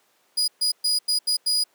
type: tone bursts at uneven times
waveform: 35% pulse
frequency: 4922 Hz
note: D#8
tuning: 20 cents flat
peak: -18 dBFS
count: 6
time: 0.37-0.48 / 0.61-0.72 / 0.84-0.99 / 1.08-1.19 / 1.27-1.37 / 1.46-1.64 s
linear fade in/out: 10 ms
effects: pink hiss -63 dBFS RMS until 1.74 s + high-pass 400 Hz 12 dB/octave